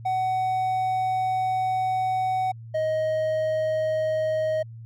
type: tone pair in turn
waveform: triangle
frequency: 750 / 627 Hz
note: F#5 / D#5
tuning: +23 / +13 cents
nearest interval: minor third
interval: 310 cents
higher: first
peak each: -20 dBFS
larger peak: neither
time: 0.05-2.52 / 2.74-4.63 s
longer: first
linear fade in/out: 10 ms
effects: added 114 Hz sine -38 dBFS peak until 4.85 s